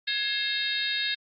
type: harmonic tone with a mistuned harmonic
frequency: 532 Hz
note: C5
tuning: 29 cents sharp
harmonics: 3 / 4 / 5 / 6 / 7 / 8 / 9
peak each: -32 / -36 / -35 / -38 / -29 / -35 / -42 dBFS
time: 0.07-1.15 s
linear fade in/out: 10 ms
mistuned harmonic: 3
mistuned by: +79 cents
effects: Opus 32 kbps